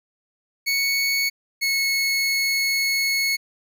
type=tone pair in turn; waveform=25% pulse; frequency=2217 / 2192 Hz; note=C#7 / C#7; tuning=0 / -20 cents; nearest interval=unison; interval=20 cents; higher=first; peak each=-16 dBFS; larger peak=neither; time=0.66-1.3 / 1.61-3.37 s; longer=second; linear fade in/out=20 ms; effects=none